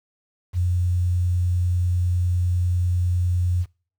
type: tone with quantisation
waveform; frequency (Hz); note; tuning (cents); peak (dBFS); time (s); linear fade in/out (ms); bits
sine; 89; F2; +33; -18; 0.53-3.66; 50; 8
effects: noise-tail reverb RT60 0.4 s tail -23 dB re dry